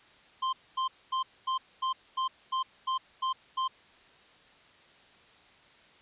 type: tone bursts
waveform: square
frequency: 1046.5 Hz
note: C6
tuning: in tune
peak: -28 dBFS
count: 10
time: 0.42-3.68 s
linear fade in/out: 10 ms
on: 110 ms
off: 240 ms
effects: white hiss -58 dBFS RMS until 6.01 s + resampled to 8000 Hz